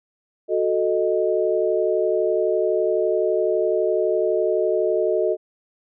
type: chord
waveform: sine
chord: D# diminished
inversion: first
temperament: equal with one note detuned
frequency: 368.1 / 440 / 622.3 Hz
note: F#4 / A4 / D#5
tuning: -9 / 0 / 0 cents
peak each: -22 dBFS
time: 0.48-5.37 s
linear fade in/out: 50 ms
effects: none